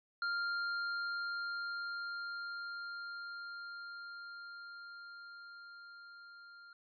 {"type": "tone with level ramp", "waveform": "square", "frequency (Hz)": 1396.9, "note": "F6", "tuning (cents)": 0, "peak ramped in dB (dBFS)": [-34, -54], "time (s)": [0.22, 6.73], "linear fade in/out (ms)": 2, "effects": ["resampled to 11025 Hz"]}